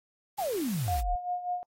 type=noise; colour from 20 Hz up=white; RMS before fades=-42 dBFS; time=0.37-1.02 s; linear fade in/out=20 ms
type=exponential sweep; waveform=sine; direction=down; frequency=856 to 30.87 Hz; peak=-28 dBFS; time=0.38-1.16 s; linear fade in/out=10 ms
type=tone with tremolo; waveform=sine; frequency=716 Hz; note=F5; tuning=43 cents sharp; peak=-27 dBFS; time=0.88-1.63 s; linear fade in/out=0 ms; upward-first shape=sine; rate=5.1 Hz; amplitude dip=70%
effects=AAC 48 kbps